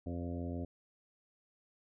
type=harmonic tone with a mistuned harmonic; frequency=86.9 Hz; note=F2; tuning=8 cents flat; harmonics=1 / 2 / 3 / 4 / 5 / 6 / 7 / 8; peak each=-40 / -45 / -41 / -49 / -51 / -51 / -50 / -54 dBFS; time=0.06-0.65 s; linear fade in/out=5 ms; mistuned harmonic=7; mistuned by=-24 cents; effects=none